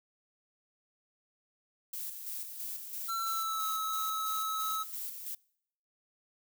violet noise with tremolo, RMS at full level -39 dBFS, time 1.93-5.35 s, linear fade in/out 5 ms, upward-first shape square, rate 3 Hz, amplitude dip 45%
square tone with pitch glide, 1346 to 1293.4 Hz, E6 to E6, +36 to -33 cents, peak -33 dBFS, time 3.08-4.84 s, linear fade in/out 20 ms, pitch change -69 cents, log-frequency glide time 3.2-3.68 s
effects noise-tail reverb RT60 0.7 s tail -25 dB re dry

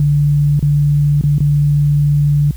sine tone with dropouts, 146 Hz, D3, 10 cents flat, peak -9 dBFS, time 0-2.51 s, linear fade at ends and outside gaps 2 ms, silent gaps 0.594-0.626 / 1.212-1.237 / 1.383-1.404 s, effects added 60 Hz sine -25 dBFS peak until 2.56 s + white hiss -45 dBFS RMS until 2.56 s

